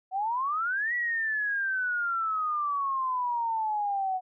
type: exponential two-way sweep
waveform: sine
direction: up then down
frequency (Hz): 736 to 1954 to 736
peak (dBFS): -26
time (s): 0.11-4.21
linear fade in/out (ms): 50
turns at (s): 0.94
effects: none